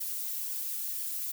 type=noise with flanger; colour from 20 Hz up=violet; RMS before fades=-35 dBFS; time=0-1.32 s; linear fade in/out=10 ms; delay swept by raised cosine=0.76 to 6.56 ms; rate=2 Hz; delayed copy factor=-0.9; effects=none